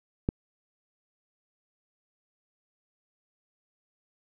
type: click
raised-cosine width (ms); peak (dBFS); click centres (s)
3; -12; 0.289
effects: none